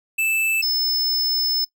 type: tone pair in turn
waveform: square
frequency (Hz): 2637 / 5236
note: E7 / E8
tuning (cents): 0 / -13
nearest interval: octave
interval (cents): 1187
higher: second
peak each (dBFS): -19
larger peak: neither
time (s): 0.18-0.62 / 0.62-1.65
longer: second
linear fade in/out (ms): 10
effects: noise-tail reverb RT60 0.1 s tail -18 dB re dry